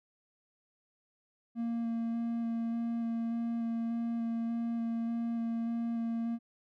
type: tone with vibrato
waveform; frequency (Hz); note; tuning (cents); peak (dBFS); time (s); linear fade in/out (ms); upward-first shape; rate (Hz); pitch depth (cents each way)
triangle; 231.2; A#3; -14; -29; 1.55-6.39; 50; square; 1.7; 9
effects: none